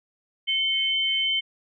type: tone pair together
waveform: sine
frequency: 2180 / 3083 Hz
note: C#7 / G7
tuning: -29 / -29 cents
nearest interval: tritone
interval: 600 cents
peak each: -28 / -22 dBFS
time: 0.47-1.41 s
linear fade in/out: 20 ms
effects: none